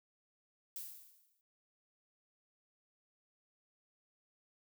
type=noise with exponential decay; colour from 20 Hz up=violet; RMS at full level=-42 dBFS; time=0.76-1.41 s; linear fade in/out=1 ms; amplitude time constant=140 ms; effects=none